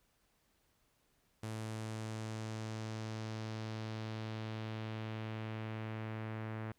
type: tone with low-pass filter sweep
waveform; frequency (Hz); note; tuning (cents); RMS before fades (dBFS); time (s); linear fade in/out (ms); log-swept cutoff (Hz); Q
sawtooth; 110; A2; 0; -42; 1.43-6.72; 5; 10000 to 1900; 1.4
effects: pink hiss -75 dBFS RMS until 6.78 s